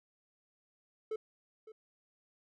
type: tone with echo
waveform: triangle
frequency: 436.5 Hz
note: A4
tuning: 14 cents flat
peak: -32 dBFS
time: 1.11-1.16 s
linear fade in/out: 5 ms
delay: 560 ms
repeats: 1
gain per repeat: -15 dB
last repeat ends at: 1.72 s
effects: none